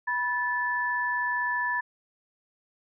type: tone pair together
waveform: sine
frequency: 978.2 / 1743 Hz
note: B5 / A6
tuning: -17 / -17 cents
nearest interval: minor seventh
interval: 1000 cents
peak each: -29 / -27 dBFS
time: 0.07-1.81 s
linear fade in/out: 10 ms
effects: none